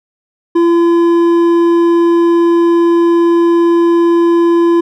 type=tone with hard clipping; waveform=triangle; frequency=339.7 Hz; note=F4; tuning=48 cents flat; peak=-8 dBFS; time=0.55-4.81 s; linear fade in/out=10 ms; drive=10 dB; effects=none